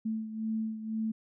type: beating tone pair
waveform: sine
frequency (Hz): 220 / 222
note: A3 / A3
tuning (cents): 0 / +16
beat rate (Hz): 2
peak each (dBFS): -32 / -38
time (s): 0.05-1.12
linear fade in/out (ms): 10
effects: none